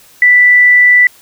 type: tone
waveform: sine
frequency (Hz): 1975.5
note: B6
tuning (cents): 0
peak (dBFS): -3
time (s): 0.22-1.07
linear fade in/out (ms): 2
effects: white hiss -43 dBFS RMS until 1.21 s